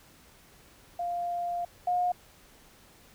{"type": "tone pair in turn", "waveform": "sine", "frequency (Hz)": [698.5, 716.1], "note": ["F5", "F5"], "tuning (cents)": [0, 43], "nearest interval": "unison", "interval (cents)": 43, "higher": "second", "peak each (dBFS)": [-29, -24], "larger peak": "second", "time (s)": [[0.99, 1.65], [1.87, 2.12]], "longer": "first", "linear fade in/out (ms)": 5, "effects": ["pink hiss -57 dBFS RMS until 3.14 s"]}